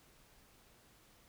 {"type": "silence", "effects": ["pink hiss -65 dBFS RMS until 1.28 s"]}